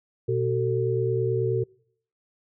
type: tone cluster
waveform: sine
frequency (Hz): 120.8 / 378.5 / 447.9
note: B2 / F#4 / A4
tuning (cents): -38 / +39 / +31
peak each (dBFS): -26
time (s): 0.28-1.64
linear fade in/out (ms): 10
effects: noise-tail reverb RT60 0.6 s tail -25 dB re dry